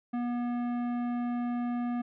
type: tone with tanh clipping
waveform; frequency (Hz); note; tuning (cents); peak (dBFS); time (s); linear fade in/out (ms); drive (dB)
sine; 241.7; B3; -37; -31; 0.13-2.02; 10; 14
effects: none